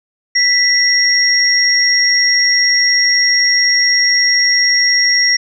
sine tone pair together, 1975.5 / 5584 Hz, B6 / F8, 0 / -1 cents, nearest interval octave + tritone, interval 1799 cents, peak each -13 / -11 dBFS, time 0.35-5.37 s, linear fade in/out 10 ms, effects none

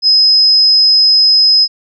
sine tone, 5080 Hz, D#8, 35 cents sharp, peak -5 dBFS, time 0.02-1.68 s, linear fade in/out 50 ms, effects none

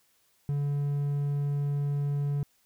triangle tone, 143.3 Hz, D3, 42 cents flat, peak -24 dBFS, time 0.49-2.43 s, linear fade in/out 0 ms, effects white hiss -68 dBFS RMS until 2.65 s

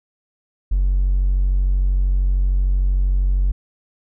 triangle tone, 46.53 Hz, F#1, 10 cents sharp, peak -11 dBFS, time 0.71-3.52 s, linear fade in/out 10 ms, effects tanh soft clip ceiling -10 dBFS

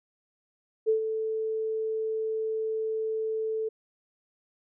sine tone with ADSR envelope, 440 Hz, A4, in tune, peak -19 dBFS, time 0.86-3.69 s, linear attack 30 ms, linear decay 110 ms, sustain -8 dB, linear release 10 ms, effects none

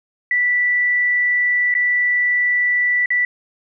sine tone with dropouts, 1967 Hz, B6, 7 cents flat, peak -14 dBFS, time 0.31-3.25 s, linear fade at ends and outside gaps 2 ms, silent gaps 1.741-1.75 / 3.059-3.104 s, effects none

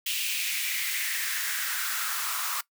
white noise with high-pass filter sweep, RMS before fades -30 dBFS, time 0.06-2.61 s, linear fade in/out 5 ms, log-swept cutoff 2800 to 1100 Hz, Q 3.5, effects noise-tail reverb RT60 0.1 s tail -19 dB re dry

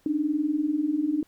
sine tone pair together, 284.6 / 304.9 Hz, C#4 / D#4, +46 / -35 cents, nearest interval minor second, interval 119 cents, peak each -28 / -24 dBFS, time 0.06-1.23 s, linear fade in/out 2 ms, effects pink hiss -64 dBFS RMS until 1.27 s

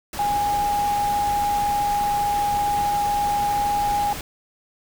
sine tone in noise, 821 Hz, G#5, 20 cents flat, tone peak -19 dBFS, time 0.19-4.13 s, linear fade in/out 2 ms, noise pink, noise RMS -32 dBFS, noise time 0.13-4.21 s, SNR +10 dB, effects none

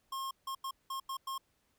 square tone bursts at uneven times, 1073 Hz, C6, 43 cents sharp, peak -37 dBFS, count 6, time 0.12-0.31 / 0.47-0.55 / 0.64-0.71 / 0.9-1 / 1.09-1.17 / 1.27-1.38 s, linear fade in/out 5 ms, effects pink hiss -75 dBFS RMS until 1.78 s

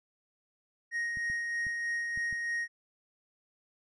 triangle tone with tremolo, 1872 Hz, A#6, 7 cents sharp, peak -28 dBFS, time 0.91-2.68 s, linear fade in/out 50 ms, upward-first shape sine, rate 3.2 Hz, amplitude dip 30%
clicks, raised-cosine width 5 ms, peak -35 dBFS, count 5, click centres 1.172 / 1.3 / 1.668 / 2.175 / 2.327 s
effects resampled to 22050 Hz

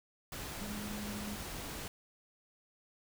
sine tone in noise, 207.7 Hz, G#3, in tune, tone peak -41 dBFS, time 0.61-1.36 s, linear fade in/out 2 ms, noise pink, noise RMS -43 dBFS, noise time 0.32-1.88 s, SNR -1 dB, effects none

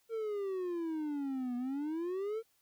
triangle exponential two-way sweep, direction down then up, 460.4 to 241.3 to 460.4 Hz, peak -32 dBFS, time 0.09-2.43 s, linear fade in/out 50 ms, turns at 1.56 s, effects white hiss -73 dBFS RMS until 2.61 s

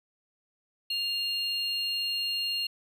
triangle tone pair together, 2800 / 4262 Hz, F7 / C8, +4 / +31 cents, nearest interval perfect fifth, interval 727 cents, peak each -29 / -30 dBFS, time 0.9-2.67 s, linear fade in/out 5 ms, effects none

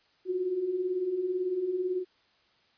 sine beating tone pair, 350 / 368 Hz, F4 / F#4, +4 / -9 cents, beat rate 18 Hz, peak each -36 / -28 dBFS, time 0.25-2.05 s, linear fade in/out 50 ms, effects white hiss -66 dBFS RMS until 2.77 s + resampled to 11025 Hz

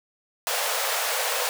pink high-pass noise, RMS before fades -26 dBFS, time 0.47-1.49 s, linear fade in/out 0 ms, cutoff 460 Hz, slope 96 dB/octave, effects none

